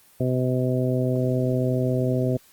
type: harmonic tone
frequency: 127.4 Hz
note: C3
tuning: 46 cents flat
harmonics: 1 / 2 / 3 / 4 / 5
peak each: -23 / -26 / -28 / -29 / -30 dBFS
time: 0.2-2.37 s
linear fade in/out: 5 ms
effects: white hiss -55 dBFS RMS until 2.52 s + Opus 24 kbps